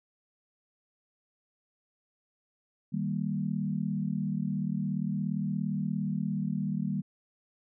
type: chord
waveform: sine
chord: Eb major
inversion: none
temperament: equal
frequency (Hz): 155.56 / 196 / 233.1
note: Eb3 / G3 / Bb3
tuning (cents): 0 / 0 / 0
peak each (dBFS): -33 / -31 / -35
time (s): 2.92-7.02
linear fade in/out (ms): 20
effects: none